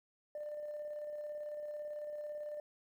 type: tone with tremolo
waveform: sine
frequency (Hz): 596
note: D5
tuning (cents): +25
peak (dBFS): -38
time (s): 0.35-2.6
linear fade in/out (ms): 2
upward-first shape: square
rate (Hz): 18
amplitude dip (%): 30
effects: tanh soft clip ceiling -36 dBFS + 12-bit